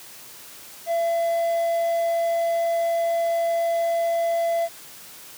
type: tone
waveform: triangle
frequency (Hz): 674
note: E5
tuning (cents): +38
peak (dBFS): -18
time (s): 0.86-4.69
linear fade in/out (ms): 50
effects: white hiss -43 dBFS RMS until 5.37 s + high-pass 80 Hz 12 dB/octave